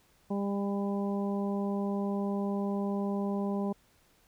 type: harmonic tone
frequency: 200 Hz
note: G3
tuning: 35 cents sharp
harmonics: 1 / 2 / 3 / 4 / 5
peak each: -30 / -36 / -40 / -42 / -44 dBFS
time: 0.3-3.73 s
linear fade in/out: 10 ms
effects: pink hiss -66 dBFS RMS until 4.27 s